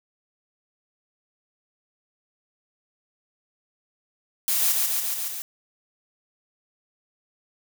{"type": "noise with echo", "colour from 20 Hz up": "blue", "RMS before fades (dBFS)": -23, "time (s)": [4.48, 4.72], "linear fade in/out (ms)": 0, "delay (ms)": 140, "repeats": 5, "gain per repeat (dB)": -2, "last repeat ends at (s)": 5.42, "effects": []}